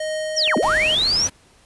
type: tone with tremolo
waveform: square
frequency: 622.3 Hz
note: D#5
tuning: in tune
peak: -23 dBFS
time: 0-0.95 s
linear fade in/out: 5 ms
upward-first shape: triangle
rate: 1.8 Hz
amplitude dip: 25%
type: linear two-way sweep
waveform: sine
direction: down then up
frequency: 6030 to 185.9 to 6030 Hz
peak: -16 dBFS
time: 0.36-1.28 s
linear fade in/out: 20 ms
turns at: 0.57 s
type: clicks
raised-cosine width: 0.5 ms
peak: -20 dBFS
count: 5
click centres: 0.476 / 0.575 / 0.772 / 0.834 / 1.069 s
type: noise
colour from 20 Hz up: pink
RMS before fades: -31 dBFS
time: 0.62-1.3 s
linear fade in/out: 10 ms
effects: pink hiss -54 dBFS RMS until 1.65 s + resampled to 24000 Hz